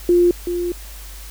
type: tone pair in turn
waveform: sine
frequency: 350.6 / 350.6 Hz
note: F4 / F4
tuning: +7 / +7 cents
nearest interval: unison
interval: 0 cents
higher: neither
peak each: -10 / -19 dBFS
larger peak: first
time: 0.09-0.31 / 0.47-0.72 s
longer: second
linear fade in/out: 2 ms
effects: added 50 Hz sine -34 dBFS peak until 1.3 s + white hiss -40 dBFS RMS until 1.3 s